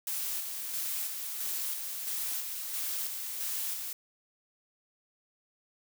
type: noise with tremolo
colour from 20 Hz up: blue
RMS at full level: -34 dBFS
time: 0.07-3.93 s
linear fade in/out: 2 ms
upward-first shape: square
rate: 1.5 Hz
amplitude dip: 35%
effects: none